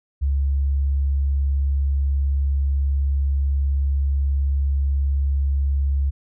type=tone; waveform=sine; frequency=69.3 Hz; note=C#2; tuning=in tune; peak=-17 dBFS; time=0.21-6.11 s; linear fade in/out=20 ms; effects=none